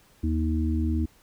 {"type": "harmonic tone", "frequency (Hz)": 79, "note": "D#2", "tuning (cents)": 27, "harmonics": [1, 3, 4], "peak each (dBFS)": [-24, -29, -30], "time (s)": [0.23, 1.06], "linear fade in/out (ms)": 10, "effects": ["pink hiss -59 dBFS RMS until 1.22 s"]}